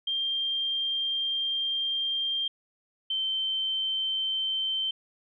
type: tone pair in turn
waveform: sine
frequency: 3185 / 3103 Hz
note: G7 / G7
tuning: +27 / -18 cents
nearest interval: unison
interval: 45 cents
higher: first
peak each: -26 dBFS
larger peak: neither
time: 0.07-2.48 / 3.1-4.91 s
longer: first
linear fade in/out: 5 ms
effects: none